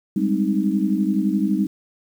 sine chord, Ab major seventh, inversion third, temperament equal, 196 / 207.7 / 261.6 / 311.1 Hz, G3 / Ab3 / C4 / Eb4, 0 / 0 / 0 / 0 cents, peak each -21 / -23 / -26 / -23 dBFS, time 0.16-1.67 s, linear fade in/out 5 ms, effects 8-bit

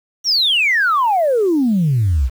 sine exponential sweep, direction down, 5890 to 58.27 Hz, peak -11 dBFS, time 0.24-2.3 s, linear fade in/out 50 ms, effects tanh soft clip ceiling -8 dBFS + 7-bit

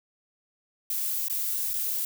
violet noise with dropouts, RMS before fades -29 dBFS, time 0.9-2.05 s, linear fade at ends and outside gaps 2 ms, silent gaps 1.283-1.298 / 1.734-1.739 s, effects none

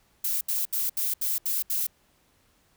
violet noise bursts, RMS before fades -27 dBFS, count 7, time 0.24-1.868 s, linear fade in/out 5 ms, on 170 ms, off 73 ms, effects pink hiss -65 dBFS RMS until 2.76 s

